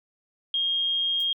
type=tone; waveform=sine; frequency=3237 Hz; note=G#7; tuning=45 cents flat; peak=-22 dBFS; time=0.54-1.33 s; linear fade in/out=2 ms
type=noise with exponential decay; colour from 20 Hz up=violet; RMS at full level=-40 dBFS; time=1.2-1.3 s; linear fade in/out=1 ms; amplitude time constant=21 ms
effects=MP3 96 kbps